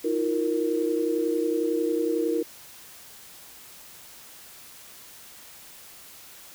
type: chord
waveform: sine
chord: Eb suspended second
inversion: none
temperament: equal with one note detuned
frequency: 318.2 / 349.2 / 466.2 Hz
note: Eb4 / F4 / Bb4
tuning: +39 / 0 / 0 cents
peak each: -27 / -28 / -26 dBFS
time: 0.04-2.43 s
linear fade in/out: 10 ms
effects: white hiss -47 dBFS RMS until 6.54 s